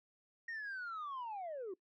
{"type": "linear sweep", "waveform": "sine", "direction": "down", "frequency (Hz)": [1874, 349.8], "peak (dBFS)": -39, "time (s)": [0.48, 1.74], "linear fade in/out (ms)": 5, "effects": ["noise-tail reverb RT60 0.1 s tail -21 dB re dry", "tanh soft clip ceiling -39 dBFS"]}